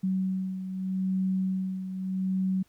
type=beating tone pair; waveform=sine; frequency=188.2 / 189.01 Hz; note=F#3 / F#3; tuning=+30 / +37 cents; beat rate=0.81 Hz; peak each=-27 / -34 dBFS; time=0.03-2.63 s; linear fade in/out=10 ms; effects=pink hiss -66 dBFS RMS until 2.68 s